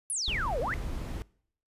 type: exponential two-way sweep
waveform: sine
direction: down then up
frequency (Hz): 11100 to 444.9 to 2153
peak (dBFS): -29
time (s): 0.1-0.74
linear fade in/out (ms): 0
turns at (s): 0.6
type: noise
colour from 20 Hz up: brown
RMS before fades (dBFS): -35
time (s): 0.28-1.22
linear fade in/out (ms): 0
effects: noise-tail reverb RT60 0.6 s tail -23 dB re dry + resampled to 32000 Hz